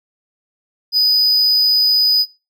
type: tone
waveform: triangle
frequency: 4978 Hz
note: D#8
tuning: in tune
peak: -9 dBFS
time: 0.92-2.26 s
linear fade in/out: 50 ms
effects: noise-tail reverb RT60 0.3 s tail -23 dB re dry